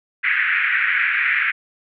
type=band-pass noise; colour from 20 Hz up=white; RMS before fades=-19 dBFS; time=0.23-1.52 s; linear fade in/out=20 ms; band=1500 to 2300 Hz; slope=48 dB/octave; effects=none